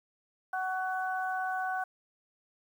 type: harmonic tone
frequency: 373.7 Hz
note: F#4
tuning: 17 cents sharp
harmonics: 2 / 3 / 4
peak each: -32 / -41 / -35 dBFS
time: 0.53-1.84 s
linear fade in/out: 5 ms
effects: 10-bit